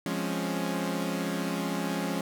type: chord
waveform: sawtooth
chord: Db major seventh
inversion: first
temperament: equal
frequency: 174.61 / 207.7 / 261.6 / 277.2 Hz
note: F3 / Ab3 / C4 / Db4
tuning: 0 / 0 / 0 / 0 cents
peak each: -29 / -30 / -35 / -30 dBFS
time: 0.06-2.21 s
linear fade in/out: 2 ms
effects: none